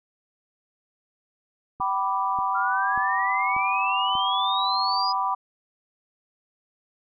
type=click train; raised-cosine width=3 ms; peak=-28 dBFS; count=5; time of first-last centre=1.8-4.153 s; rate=1.7 Hz
type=chord; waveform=sine; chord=G major; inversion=none; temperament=equal with one note detuned; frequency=770.5 / 987.8 / 1174.7 Hz; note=G5 / B5 / D6; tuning=-30 / 0 / 0 cents; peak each=-28 / -25 / -27 dBFS; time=1.8-5.35 s; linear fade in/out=10 ms
type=exponential sweep; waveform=sine; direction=up; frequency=1361 to 5000 Hz; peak=-26 dBFS; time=2.54-5.13 s; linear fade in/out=20 ms
effects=none